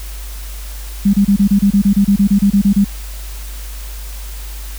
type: tone bursts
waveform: sine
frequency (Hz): 200.1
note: G3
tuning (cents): +36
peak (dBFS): -7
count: 16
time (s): 1.05-2.846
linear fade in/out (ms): 10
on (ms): 86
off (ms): 28
effects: added 50 Hz sine -25 dBFS peak until 4.78 s + white hiss -35 dBFS RMS until 4.78 s